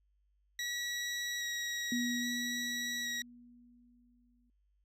20% pulse tone with vibrato, 1919 Hz, A#6, 50 cents sharp, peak -30 dBFS, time 0.59-3.22 s, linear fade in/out 2 ms, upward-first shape square, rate 0.61 Hz, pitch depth 9 cents each way
sine tone with exponential decay, 241.6 Hz, B3, 38 cents flat, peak -31 dBFS, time 1.92-4.5 s, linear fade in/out 2 ms, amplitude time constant 560 ms
effects added 50 Hz sine -70 dBFS peak until 4.84 s + low-pass 12000 Hz 12 dB/octave

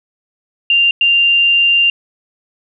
sine tone bursts at uneven times, 2787 Hz, F7, 4 cents flat, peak -8 dBFS, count 2, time 0.7-0.91 / 1.01-1.9 s, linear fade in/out 2 ms, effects none

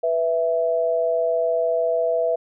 sine tone pair together, 493.3 / 659.3 Hz, B4 / E5, -2 / 0 cents, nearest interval perfect fourth, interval 502 cents, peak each -22 / -20 dBFS, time 0.03-2.36 s, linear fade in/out 10 ms, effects none

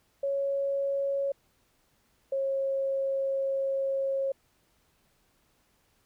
sine tone pair in turn, 554.4 / 542.7 Hz, C#5 / C#5, 0 / -37 cents, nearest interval unison, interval 37 cents, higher first, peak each -26 / -26 dBFS, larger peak neither, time 0.23-1.32 / 2.32-4.32 s, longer second, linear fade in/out 5 ms, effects pink hiss -69 dBFS RMS until 6.05 s

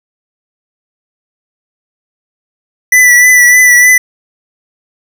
square tone with vibrato, 1975.5 Hz, B6, in tune, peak -3 dBFS, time 2.92-3.98 s, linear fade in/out 5 ms, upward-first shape triangle, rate 3.3 Hz, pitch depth 34 cents each way, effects none

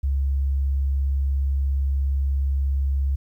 sine tone, 68.5 Hz, C#2, 20 cents flat, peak -19 dBFS, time 0.03-3.16 s, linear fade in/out 10 ms, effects 10-bit

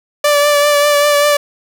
sawtooth tone with vibrato, 583 Hz, D5, 13 cents flat, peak -5 dBFS, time 0.24-1.37 s, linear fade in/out 5 ms, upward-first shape triangle, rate 5.1 Hz, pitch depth 27 cents each way, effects none

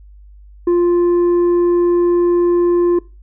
sine tone with tanh clipping, 349.1 Hz, F4, 1 cent flat, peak -11 dBFS, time 0.67-2.99 s, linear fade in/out 5 ms, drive 4 dB, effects noise-tail reverb RT60 0.3 s tail -22 dB re dry + added 50 Hz sine -38 dBFS peak until 3.22 s

